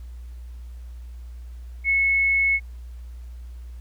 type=tone; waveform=sine; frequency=2194 Hz; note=C#7; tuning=18 cents flat; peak=-17 dBFS; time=1.84-2.6 s; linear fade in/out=50 ms; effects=added 60 Hz sine -35 dBFS peak until 3.8 s + pink hiss -60 dBFS RMS until 3.8 s

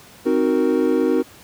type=chord; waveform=triangle; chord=C half-diminished seventh; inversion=none; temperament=equal; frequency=261.6 / 311.1 / 370 / 466.2 Hz; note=C4 / Eb4 / Gb4 / Bb4; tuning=0 / 0 / 0 / 0 cents; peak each=-19 dBFS; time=0.25-1.23 s; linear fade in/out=20 ms; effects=pink hiss -45 dBFS RMS until 1.43 s + high-pass 80 Hz 12 dB/octave

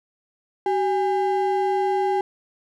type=ring-modulated tone; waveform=triangle; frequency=599 Hz; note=D5; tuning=34 cents sharp; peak=-14 dBFS; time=0.66-2.21 s; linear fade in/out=2 ms; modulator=218 Hz; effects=none

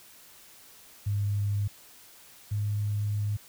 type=tone pair in turn; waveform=sine; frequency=101.9 / 103.92 Hz; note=G#2 / G#2; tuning=-32 / +2 cents; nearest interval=unison; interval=34 cents; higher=second; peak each=-25 / -26 dBFS; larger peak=first; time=1.06-1.68 / 2.51-3.37 s; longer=second; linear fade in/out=10 ms; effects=white hiss -53 dBFS RMS until 3.48 s

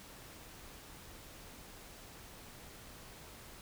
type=silence; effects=pink hiss -53 dBFS RMS until 3.61 s

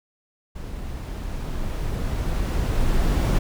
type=noise with level ramp; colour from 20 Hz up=brown; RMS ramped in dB=-33 to -18 dBFS; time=0.55-3.39 s; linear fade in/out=10 ms; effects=none

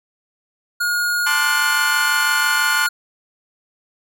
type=tone; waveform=square; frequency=1434 Hz; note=F6; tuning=45 cents sharp; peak=-18 dBFS; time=0.8-2.89 s; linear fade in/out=10 ms
type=chord; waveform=25% pulse; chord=D dominant seventh; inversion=second; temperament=equal; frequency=880 / 1046.5 / 1174.7 / 1480 Hz; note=A5 / C6 / D6 / F#6; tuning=0 / 0 / 0 / 0 cents; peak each=-23 / -21 / -22 / -20 dBFS; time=1.26-2.87 s; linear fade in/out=10 ms
effects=none

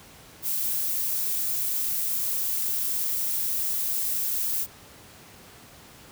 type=noise; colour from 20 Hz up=violet; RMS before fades=-27 dBFS; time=0.42-4.67 s; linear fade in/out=50 ms; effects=pink hiss -49 dBFS RMS until 6.11 s + high-pass 60 Hz 12 dB/octave

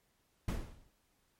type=noise with exponential decay; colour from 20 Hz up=brown; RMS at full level=-30 dBFS; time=0.48-0.91 s; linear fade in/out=5 ms; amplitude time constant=93 ms; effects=pink hiss -75 dBFS RMS until 1.39 s + MP3 64 kbps

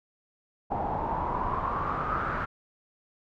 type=noise with low-pass filter sweep; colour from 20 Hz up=pink; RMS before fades=-30 dBFS; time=0.7-2.46 s; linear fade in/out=20 ms; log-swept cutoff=810 to 1400 Hz; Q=6.7; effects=none

